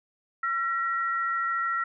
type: tone pair together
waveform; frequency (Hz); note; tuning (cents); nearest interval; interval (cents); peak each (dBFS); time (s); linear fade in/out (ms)
sine; 1356.9 / 1900; E6 / A#6; +50 / +33; tritone; 583; -26 / -31; 0.43-1.84; 5
effects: none